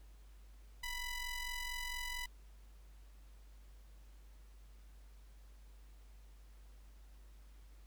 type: ring-modulated tone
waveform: sawtooth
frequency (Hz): 987.8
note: B5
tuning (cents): 0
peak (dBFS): -33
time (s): 0.83-2.26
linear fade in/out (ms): 5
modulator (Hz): 1010
effects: added 50 Hz sine -55 dBFS peak until 7.86 s + pink hiss -70 dBFS RMS until 7.86 s